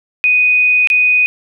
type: tone with dropouts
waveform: sine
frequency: 2489 Hz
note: D#7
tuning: in tune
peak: -8 dBFS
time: 0.24-1.26 s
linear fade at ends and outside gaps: 0 ms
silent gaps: 0.873-0.901 s
effects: none